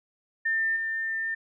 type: tone with level steps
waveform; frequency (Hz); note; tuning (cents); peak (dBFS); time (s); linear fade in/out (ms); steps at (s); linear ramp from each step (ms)
sine; 1799; A6; +38; -23 / -27; 0.45-1.35; 10; 0.76; 5
effects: none